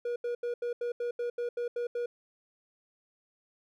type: tone bursts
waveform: triangle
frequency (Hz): 480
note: B4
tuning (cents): -49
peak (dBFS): -28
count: 11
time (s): 0.05-2.06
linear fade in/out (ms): 5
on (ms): 110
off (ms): 80
effects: none